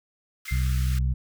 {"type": "high-pass noise", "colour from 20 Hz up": "pink", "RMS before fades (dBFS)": -41, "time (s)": [0.45, 0.99], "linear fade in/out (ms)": 5, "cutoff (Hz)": 1200, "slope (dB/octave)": 96}
{"type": "tone with exponential decay", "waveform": "sine", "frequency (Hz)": 2093, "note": "C7", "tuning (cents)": 0, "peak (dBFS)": -30, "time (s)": [0.48, 0.82], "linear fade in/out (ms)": 1, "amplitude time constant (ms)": 73}
{"type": "harmonic tone", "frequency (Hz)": 63.7, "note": "C2", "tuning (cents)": -46, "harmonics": [1, 2, 3], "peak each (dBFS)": [-22, -27, -39], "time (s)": [0.51, 1.14], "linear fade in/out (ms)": 10}
{"effects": []}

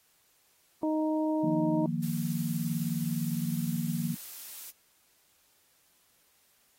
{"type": "harmonic tone", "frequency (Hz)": 311.1, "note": "D#4", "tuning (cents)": 0, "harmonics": [1, 2, 3], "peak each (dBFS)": [-27, -33, -37], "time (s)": [0.83, 1.86], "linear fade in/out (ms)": 2}
{"type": "chord", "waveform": "sine", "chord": "Eb suspended second", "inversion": "none", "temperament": "just", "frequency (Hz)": [155.56, 175.01, 233.3], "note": ["Eb3", "F3", "Bb3"], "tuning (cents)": [0, 4, 2], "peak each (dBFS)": -33, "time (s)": [1.43, 4.15], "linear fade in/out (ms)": 10}
{"type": "noise", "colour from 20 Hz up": "blue", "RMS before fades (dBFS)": -43, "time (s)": [2.02, 4.71], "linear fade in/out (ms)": 10}
{"effects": ["white hiss -67 dBFS RMS until 6.78 s", "AAC 48 kbps"]}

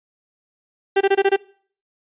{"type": "tone bursts", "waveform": "35% pulse", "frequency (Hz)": 392.1, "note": "G4", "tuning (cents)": 0, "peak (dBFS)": -11, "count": 6, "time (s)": [0.96, 1.364], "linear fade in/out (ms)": 10, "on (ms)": 49, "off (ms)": 22, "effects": ["noise-tail reverb RT60 0.5 s tail -23 dB re dry", "resampled to 8000 Hz"]}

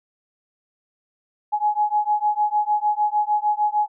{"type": "beating tone pair", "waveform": "sine", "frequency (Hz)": [837, 843.6], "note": ["G#5", "G#5"], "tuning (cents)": [13, 27], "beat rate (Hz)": 6.6, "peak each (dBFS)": -21, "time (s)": [1.52, 3.88], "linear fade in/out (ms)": 20, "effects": []}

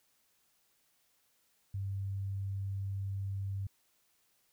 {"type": "tone", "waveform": "sine", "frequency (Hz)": 98, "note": "G2", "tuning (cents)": 0, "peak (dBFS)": -34, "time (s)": [1.74, 3.67], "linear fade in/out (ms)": 5, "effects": ["white hiss -73 dBFS RMS until 4.52 s"]}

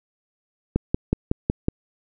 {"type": "click train", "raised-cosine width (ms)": 3, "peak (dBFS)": -6, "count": 6, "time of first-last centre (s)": [0.76, 1.684], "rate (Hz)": 5.41, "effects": []}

